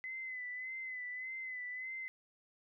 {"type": "tone with vibrato", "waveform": "sine", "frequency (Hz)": 2026, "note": "B6", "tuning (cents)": 44, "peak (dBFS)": -40, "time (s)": [0.04, 2.08], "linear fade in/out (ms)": 0, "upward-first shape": "sine", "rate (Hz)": 1.7, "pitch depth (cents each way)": 42, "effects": []}